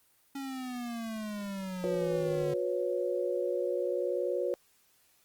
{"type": "exponential sweep", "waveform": "square", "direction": "down", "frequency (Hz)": [277.6, 146.83], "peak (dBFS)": -36, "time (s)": [0.35, 2.54], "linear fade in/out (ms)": 5}
{"type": "chord", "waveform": "sine", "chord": "F# suspended fourth", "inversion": "none", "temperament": "equal with one note detuned", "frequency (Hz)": [361.8, 493.9, 554.4], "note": ["F#4", "B4", "C#5"], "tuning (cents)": [-39, 0, 0], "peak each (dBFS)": -33, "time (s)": [1.84, 4.54], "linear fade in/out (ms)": 0}
{"effects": ["white hiss -67 dBFS RMS until 5.24 s", "Opus 24 kbps"]}